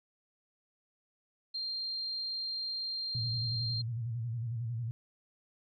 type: tone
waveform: sine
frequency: 4186 Hz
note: C8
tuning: in tune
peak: -34 dBFS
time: 1.54-3.82 s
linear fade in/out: 10 ms
type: tone with vibrato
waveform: sine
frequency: 116.54 Hz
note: A#2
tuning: in tune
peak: -33 dBFS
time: 3.15-4.91 s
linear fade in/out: 0 ms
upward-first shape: square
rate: 11 Hz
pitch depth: 75 cents each way
effects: none